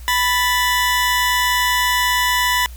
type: tone pair together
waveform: 20% pulse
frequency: 988.1 / 1751 Hz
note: B5 / A6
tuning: +1 / -9 cents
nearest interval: minor seventh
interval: 990 cents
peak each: -11 / -17 dBFS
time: 0.08-2.66 s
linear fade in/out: 0 ms
effects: added 60 Hz sine -32 dBFS peak until 2.76 s + white hiss -46 dBFS RMS until 2.76 s